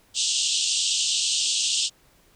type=band-pass noise; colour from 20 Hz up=pink; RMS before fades=-24 dBFS; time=0.14-1.9 s; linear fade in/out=50 ms; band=2800 to 8500 Hz; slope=96 dB/octave; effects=pink hiss -59 dBFS RMS until 2.35 s